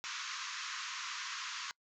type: band-pass noise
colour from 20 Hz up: pink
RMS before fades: -42 dBFS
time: 0.04-1.71 s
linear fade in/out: 0 ms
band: 1000 to 7000 Hz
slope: 96 dB/octave
effects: noise-tail reverb RT60 0.1 s tail -25 dB re dry